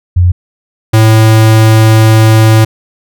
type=tone pair in turn; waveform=sine / square; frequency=88.9 / 110.44 Hz; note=F2 / A2; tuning=+31 / +7 cents; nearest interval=major third; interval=376 cents; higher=second; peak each=-3 dBFS; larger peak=neither; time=0.16-0.32 / 0.93-2.65 s; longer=second; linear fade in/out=10 ms; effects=none